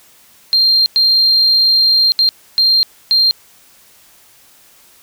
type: tone bursts at uneven times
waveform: sine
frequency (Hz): 4186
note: C8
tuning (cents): 0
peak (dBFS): -7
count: 5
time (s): 0.53-0.86 / 0.96-2.12 / 2.19-2.29 / 2.58-2.83 / 3.11-3.31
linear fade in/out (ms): 0
effects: tanh soft clip ceiling -4 dBFS + white hiss -47 dBFS RMS until 5.02 s